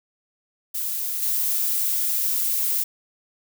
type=noise with level steps; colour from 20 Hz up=violet; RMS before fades=-27 / -23 dBFS; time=0.74-2.84 s; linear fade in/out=10 ms; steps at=1.22 s; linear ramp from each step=5 ms; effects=none